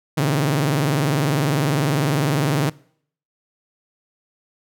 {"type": "tone with vibrato", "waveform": "sawtooth", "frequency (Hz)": 144.2, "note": "D3", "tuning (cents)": -31, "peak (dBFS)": -13, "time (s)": [0.17, 2.7], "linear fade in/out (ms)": 10, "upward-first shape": "sine", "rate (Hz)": 20, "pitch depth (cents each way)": 190, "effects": ["noise-tail reverb RT60 0.6 s tail -23 dB re dry"]}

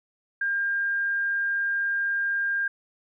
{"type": "tone", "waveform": "sine", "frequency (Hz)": 1604, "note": "G6", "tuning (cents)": 39, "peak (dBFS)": -23, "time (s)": [0.41, 2.68], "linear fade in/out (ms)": 5, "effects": []}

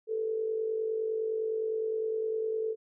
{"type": "tone with amplitude modulation", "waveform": "sine", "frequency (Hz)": 441.7, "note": "A4", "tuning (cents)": 7, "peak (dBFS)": -26, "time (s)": [0.07, 2.76], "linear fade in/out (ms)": 50, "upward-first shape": "sine", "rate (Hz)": 49.8, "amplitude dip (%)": 55, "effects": []}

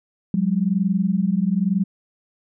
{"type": "tone pair together", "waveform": "sine", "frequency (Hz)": [180.9, 201.9], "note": ["F#3", "G#3"], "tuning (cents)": [-39, -49], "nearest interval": "major second", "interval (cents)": 190, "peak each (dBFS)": -20, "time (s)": [0.34, 1.84], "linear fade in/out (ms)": 2, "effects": []}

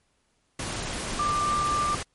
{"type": "tone in noise", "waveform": "sine", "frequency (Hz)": 1185, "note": "D6", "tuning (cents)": 15, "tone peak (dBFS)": -23, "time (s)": [1.19, 1.95], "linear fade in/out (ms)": 5, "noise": "pink", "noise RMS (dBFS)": -32, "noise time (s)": [0.59, 2.03], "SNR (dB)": 6, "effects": ["pink hiss -70 dBFS RMS until 2.14 s", "MP3 48 kbps"]}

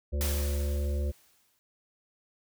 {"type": "harmonic tone", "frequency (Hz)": 71.9, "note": "D2", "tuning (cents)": -36, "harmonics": [1, 3, 5, 7, 8], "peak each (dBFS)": [-27, -42, -42, -43, -44], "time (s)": [0.12, 1.12], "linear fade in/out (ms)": 20}
{"type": "noise with exponential decay", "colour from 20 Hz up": "white", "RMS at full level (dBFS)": -33, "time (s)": [0.21, 1.59], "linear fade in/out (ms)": 0, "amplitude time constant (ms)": 300}
{"effects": []}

